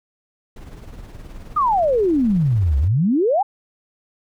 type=noise with tremolo; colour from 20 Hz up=brown; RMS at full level=-34 dBFS; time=0.56-2.88 s; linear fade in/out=5 ms; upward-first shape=sine; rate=19 Hz; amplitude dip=50%
type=exponential two-way sweep; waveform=sine; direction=down then up; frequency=1267 to 65.41 to 856 Hz; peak=-14 dBFS; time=1.56-3.43 s; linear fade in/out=10 ms; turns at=2.78 s
effects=none